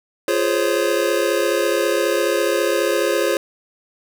square chord, Db major seventh, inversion first, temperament just, 346.5 / 415.8 / 519.7 / 554.4 Hz, F4 / Ab4 / C5 / Db5, -14 / +2 / -12 / 0 cents, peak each -23 dBFS, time 0.28-3.37 s, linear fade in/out 2 ms, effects none

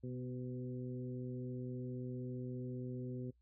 harmonic tone with a mistuned harmonic, 126.1 Hz, B2, 36 cents sharp, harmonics 1 / 2 / 3 / 4, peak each -43 / -45 / -48 / -54 dBFS, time 0.03-3.31 s, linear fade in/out 10 ms, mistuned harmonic 2, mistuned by -17 cents, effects noise-tail reverb RT60 0.1 s tail -20 dB re dry + added 60 Hz sine -69 dBFS peak until 3.41 s

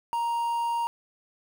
triangle tone with quantisation, 936 Hz, A#5, 7 cents sharp, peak -23 dBFS, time 0.13-0.87 s, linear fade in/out 0 ms, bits 8, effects none

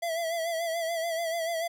square tone with vibrato, 665 Hz, E5, 15 cents sharp, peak -29 dBFS, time 0.02-1.68 s, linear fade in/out 10 ms, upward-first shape sine, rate 6.9 Hz, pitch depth 53 cents each way, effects none

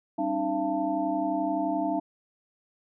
sine tone cluster, 196.3 / 274.8 / 306.4 / 683 / 888 Hz, G3 / C#4 / D#4 / F5 / A5, +3 / -15 / -27 / -39 / +16 cents, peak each -38 / -33 / -29 / -29 / -34 dBFS, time 0.18-2 s, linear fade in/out 10 ms, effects none

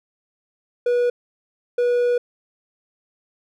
triangle tone bursts at uneven times, 485.9 Hz, B4, 28 cents flat, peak -14 dBFS, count 2, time 0.86-1.1 / 1.78-2.18 s, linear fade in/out 5 ms, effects none

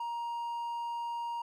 triangle tone, 940 Hz, A#5, 14 cents sharp, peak -32 dBFS, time 0-1.42 s, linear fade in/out 5 ms, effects none

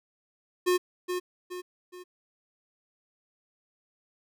square tone with echo, 360 Hz, F#4, 47 cents flat, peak -22 dBFS, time 0.66-0.78 s, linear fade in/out 20 ms, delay 420 ms, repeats 3, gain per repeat -7 dB, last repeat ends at 2.04 s, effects none

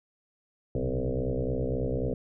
sine tone with frequency modulation, 196 Hz, G3, in tune, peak -26 dBFS, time 0.75-2.14 s, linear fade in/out 2 ms, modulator 63.8 Hz, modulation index 5.6, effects none

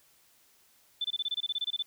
sine tone bursts, 3520 Hz, A7, in tune, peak -28 dBFS, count 14, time 1.01-1.825 s, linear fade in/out 5 ms, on 35 ms, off 25 ms, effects white hiss -64 dBFS RMS until 1.86 s

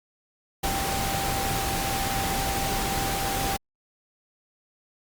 sine tone in noise, 784 Hz, G5, in tune, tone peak -30 dBFS, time 0.63-3.57 s, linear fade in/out 10 ms, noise pink, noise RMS -28 dBFS, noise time 0.63-3.57 s, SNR -5 dB, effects Opus 48 kbps

